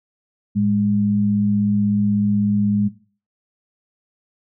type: tone pair together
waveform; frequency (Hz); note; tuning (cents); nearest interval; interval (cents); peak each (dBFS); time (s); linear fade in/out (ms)
sine; 108.54 / 204.9; A2 / G#3; -23 / -23; major seventh; 1100; -23 / -16; 0.55-2.89; 20
effects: noise-tail reverb RT60 0.4 s tail -17 dB re dry

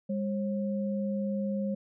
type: tone pair together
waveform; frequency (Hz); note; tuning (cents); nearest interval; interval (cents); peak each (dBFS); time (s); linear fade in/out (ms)
sine; 201.7 / 538.5; G3 / C5; +50 / +50; octave + perfect fourth; 1700; -29 / -35; 0.09-1.75; 10
effects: none

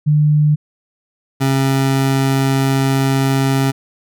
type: tone pair in turn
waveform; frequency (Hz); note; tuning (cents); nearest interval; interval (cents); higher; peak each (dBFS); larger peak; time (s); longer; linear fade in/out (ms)
sine / 25% pulse; 150 / 135.16; D3 / C#3; +37 / -43; major second; 180; first; -9; neither; 0.06-0.56 / 1.4-3.72; second; 20
effects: none

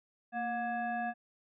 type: tone with frequency modulation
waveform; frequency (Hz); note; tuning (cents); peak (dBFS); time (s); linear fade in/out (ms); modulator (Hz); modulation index
sine; 719; F#5; -50; -32; 0.32-1.14; 50; 949; 0.91
effects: none

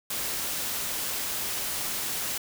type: noise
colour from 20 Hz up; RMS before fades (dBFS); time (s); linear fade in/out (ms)
white; -31; 0.1-2.38; 5
effects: none

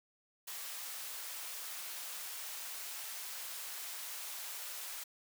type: high-pass noise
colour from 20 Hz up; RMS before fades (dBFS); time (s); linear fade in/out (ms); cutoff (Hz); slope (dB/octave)
white; -44; 0.47-5.04; 10; 700; 12
effects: none

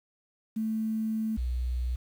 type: tone pair in turn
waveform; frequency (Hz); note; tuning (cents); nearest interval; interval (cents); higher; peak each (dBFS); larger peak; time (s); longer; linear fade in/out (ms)
sine; 220 / 61.74; A3 / B1; 0 / 0; octave + minor seventh; 2200; first; -27; neither; 0.56-1.37 / 1.37-1.96; first; 10
effects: 9-bit

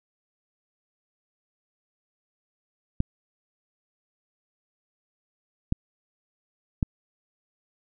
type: clicks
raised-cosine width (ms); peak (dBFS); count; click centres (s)
5; -10; 3; 3.004 / 5.724 / 6.828
effects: none

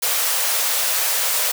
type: high-pass noise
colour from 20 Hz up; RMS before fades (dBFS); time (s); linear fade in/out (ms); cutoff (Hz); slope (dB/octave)
white; -20; 0.02-1.52; 10; 460; 96
effects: none

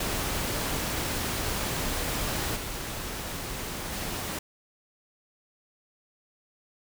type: noise with level steps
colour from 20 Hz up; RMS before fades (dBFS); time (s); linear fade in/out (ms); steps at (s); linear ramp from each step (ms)
pink; -30 / -35 / -33; 0-4.39; 5; 2.55 / 3.91; 20
effects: none

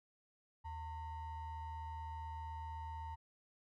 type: ring-modulated tone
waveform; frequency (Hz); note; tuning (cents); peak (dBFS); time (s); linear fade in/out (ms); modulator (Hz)
triangle; 493.9; B4; 0; -38; 0.64-3.16; 20; 414
effects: none

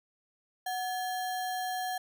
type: tone with sample-and-hold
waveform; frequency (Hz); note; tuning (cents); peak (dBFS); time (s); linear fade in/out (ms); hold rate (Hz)
sine; 740; F#5; 0; -31; 0.66-1.98; 5; 2450
effects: none

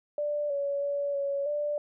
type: tone with pitch steps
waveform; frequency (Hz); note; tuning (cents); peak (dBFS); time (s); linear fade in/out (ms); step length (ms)
sine; 589 / 564 / 569 / 560 / 589; D5 / C#5 / C#5 / C#5 / D5; +5 / +30 / +45 / +18 / +5; -27; 0.18-1.78; 2; 320
effects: none

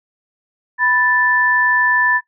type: tone pair together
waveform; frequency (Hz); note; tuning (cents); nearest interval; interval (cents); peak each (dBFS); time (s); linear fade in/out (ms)
sine; 987.8 / 1760.1; B5 / A6; 0 / 0; minor seventh; 1000; -19 / -13; 0.78-2.21; 50
effects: noise-tail reverb RT60 0.1 s tail -17 dB re dry

